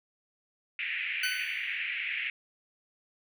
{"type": "band-pass noise", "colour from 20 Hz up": "pink", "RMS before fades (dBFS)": -34, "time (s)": [0.79, 2.3], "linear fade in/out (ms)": 2, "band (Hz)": [1900, 2700], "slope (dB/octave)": 48}
{"type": "tone with exponential decay", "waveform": "20% pulse", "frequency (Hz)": 1507, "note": "F#6", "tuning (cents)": 31, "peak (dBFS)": -22, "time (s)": [1.23, 1.79], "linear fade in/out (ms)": 5, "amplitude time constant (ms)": 120}
{"effects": []}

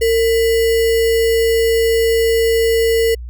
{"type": "tone with sample-and-hold", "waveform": "sine", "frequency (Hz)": 455.7, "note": "A#4", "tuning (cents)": -39, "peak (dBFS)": -11, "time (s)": [0.01, 3.15], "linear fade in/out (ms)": 10, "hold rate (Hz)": 2450, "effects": ["added 60 Hz sine -26 dBFS peak until 3.29 s"]}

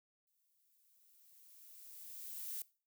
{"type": "noise with exponential growth", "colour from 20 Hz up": "violet", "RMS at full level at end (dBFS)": -42, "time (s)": [0.27, 2.62], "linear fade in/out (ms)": 2, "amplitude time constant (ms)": 510, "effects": ["noise-tail reverb RT60 0.4 s tail -21 dB re dry"]}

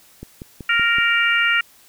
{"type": "click train", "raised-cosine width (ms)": 3, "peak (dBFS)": -20, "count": 5, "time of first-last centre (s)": [0.23, 0.985], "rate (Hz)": 5.3}
{"type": "harmonic tone", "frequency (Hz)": 466.2, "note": "A#4", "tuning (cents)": 0, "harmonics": [3, 4, 5, 6], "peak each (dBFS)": [-19, -20, -21, -22], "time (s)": [0.69, 1.61], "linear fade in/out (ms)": 5}
{"effects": ["white hiss -51 dBFS RMS until 1.88 s"]}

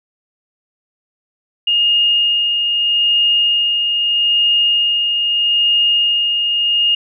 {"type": "tone with tremolo", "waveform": "sine", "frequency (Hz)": 2843, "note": "F7", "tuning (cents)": 30, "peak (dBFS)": -10, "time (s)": [1.67, 6.95], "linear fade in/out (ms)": 5, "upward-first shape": "sine", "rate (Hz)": 0.79, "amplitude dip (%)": 35, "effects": []}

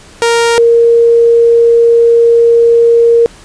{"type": "tone pair in turn", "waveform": ["sawtooth", "sine"], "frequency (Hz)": [466.2, 466.2], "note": ["A#4", "A#4"], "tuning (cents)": [0, 0], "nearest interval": "unison", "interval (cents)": 0, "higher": "neither", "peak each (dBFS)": -3, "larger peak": "neither", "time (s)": [[0.22, 0.58], [0.58, 3.26]], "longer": "second", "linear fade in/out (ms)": 0, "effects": ["pink hiss -37 dBFS RMS until 3.44 s", "resampled to 22050 Hz"]}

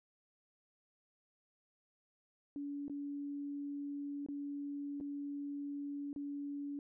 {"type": "tone with dropouts", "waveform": "sine", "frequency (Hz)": 285.3, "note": "C#4", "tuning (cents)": 50, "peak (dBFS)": -39, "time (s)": [2.56, 6.79], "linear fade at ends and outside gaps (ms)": 1, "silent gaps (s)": [[2.881, 2.897], [4.263, 4.286], [5.002, 5.009], [6.13, 6.161]], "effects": []}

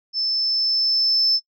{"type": "tone with level ramp", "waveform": "sine", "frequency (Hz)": 5274, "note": "E8", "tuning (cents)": 0, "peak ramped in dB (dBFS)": [-20, -14], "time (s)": [0.13, 1.4], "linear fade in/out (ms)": 50, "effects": ["noise-tail reverb RT60 0.1 s tail -20 dB re dry", "tanh soft clip ceiling -10 dBFS"]}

